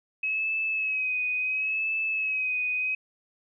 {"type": "tone with vibrato", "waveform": "sine", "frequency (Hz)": 2557, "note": "D#7", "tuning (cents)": 47, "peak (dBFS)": -25, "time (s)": [0.23, 2.95], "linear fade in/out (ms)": 5, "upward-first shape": "sine", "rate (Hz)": 0.72, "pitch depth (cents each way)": 45, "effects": []}